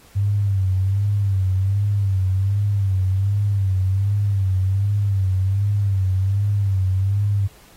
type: tone with vibrato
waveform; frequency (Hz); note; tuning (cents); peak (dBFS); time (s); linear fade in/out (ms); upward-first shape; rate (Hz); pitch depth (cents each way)
sine; 98; G2; 0; -16; 0.15-7.48; 20; sine; 1.3; 76
effects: pink hiss -50 dBFS RMS until 7.76 s + AAC 48 kbps